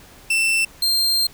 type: tone pair in turn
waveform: 40% pulse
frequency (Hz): 2676 / 4182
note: E7 / C8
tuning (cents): +25 / -2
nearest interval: minor sixth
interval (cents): 773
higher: second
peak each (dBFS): -15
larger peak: neither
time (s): 0.3-0.65 / 0.82-1.27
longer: second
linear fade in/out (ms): 5
effects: pink hiss -46 dBFS RMS until 1.33 s